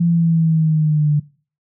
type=linear sweep; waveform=sine; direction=down; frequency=171.4 to 146.83 Hz; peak=-12 dBFS; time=0-1.2 s; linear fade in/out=10 ms; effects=noise-tail reverb RT60 0.4 s tail -21 dB re dry